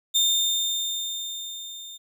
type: tone with level ramp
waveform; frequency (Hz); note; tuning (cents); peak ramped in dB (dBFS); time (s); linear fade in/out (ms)
30% pulse; 3622; A7; +49; -15 to -36; 0.14-1.98; 20
effects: none